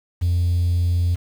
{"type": "tone", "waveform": "triangle", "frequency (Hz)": 87.31, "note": "F2", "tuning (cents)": 0, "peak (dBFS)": -13, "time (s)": [0.21, 1.16], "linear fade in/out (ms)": 20, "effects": ["tanh soft clip ceiling -12 dBFS", "7-bit"]}